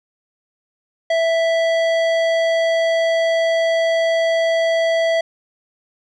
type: tone with low-pass filter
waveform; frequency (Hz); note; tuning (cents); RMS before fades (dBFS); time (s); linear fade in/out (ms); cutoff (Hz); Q
square; 659.3; E5; 0; -17; 1.1-5.21; 5; 3800; 0.76
effects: none